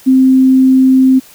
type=tone; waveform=sine; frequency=261.6 Hz; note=C4; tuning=in tune; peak=-4 dBFS; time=0.06-1.2 s; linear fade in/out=20 ms; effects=white hiss -40 dBFS RMS until 1.34 s